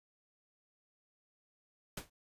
pink noise with exponential decay, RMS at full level -37 dBFS, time 1.97-2.1 s, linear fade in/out 5 ms, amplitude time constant 28 ms, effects resampled to 32000 Hz

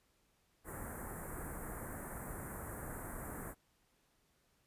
pink band-stop noise, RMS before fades -45 dBFS, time 0.64-3.55 s, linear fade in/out 50 ms, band 1900 to 8100 Hz, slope 48 dB/octave, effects pink hiss -75 dBFS RMS until 4.66 s + resampled to 32000 Hz

